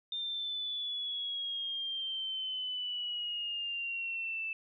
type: exponential sweep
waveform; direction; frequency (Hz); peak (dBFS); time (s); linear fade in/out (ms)
sine; down; 3617 to 2637; -34; 0.12-4.53; 2
effects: none